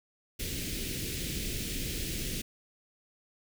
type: band-stop noise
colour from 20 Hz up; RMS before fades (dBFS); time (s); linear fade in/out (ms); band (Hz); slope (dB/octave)
pink; -35; 0.39-2.42; 10; 410 to 2200; 24
effects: none